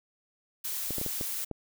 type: noise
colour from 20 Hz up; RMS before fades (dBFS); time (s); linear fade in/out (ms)
blue; -34; 0.64-1.45; 10
type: clicks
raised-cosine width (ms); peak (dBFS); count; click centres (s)
2; -22; 6; 0.907 / 0.983 / 1.014 / 1.063 / 1.211 / 1.513
effects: none